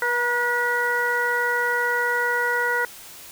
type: harmonic tone with a mistuned harmonic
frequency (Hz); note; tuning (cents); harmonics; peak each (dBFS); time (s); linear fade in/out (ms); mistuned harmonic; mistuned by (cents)
484; B4; -35; 1 / 2 / 3 / 4; -27 / -27 / -23 / -26; 0.02-2.85; 2; 2; -22
effects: white hiss -42 dBFS RMS until 3.31 s